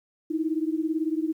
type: beating tone pair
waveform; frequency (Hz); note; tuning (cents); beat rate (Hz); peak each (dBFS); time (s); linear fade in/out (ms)
sine; 311.5 / 329.5; D#4 / E4; +2 / -1; 18; -26 / -28; 0.3-1.33; 10
effects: 10-bit